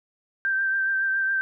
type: tone with vibrato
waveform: sine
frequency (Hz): 1568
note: G6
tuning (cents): 0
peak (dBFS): -21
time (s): 0.45-1.41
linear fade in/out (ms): 0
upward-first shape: triangle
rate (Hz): 7.2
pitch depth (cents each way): 27
effects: none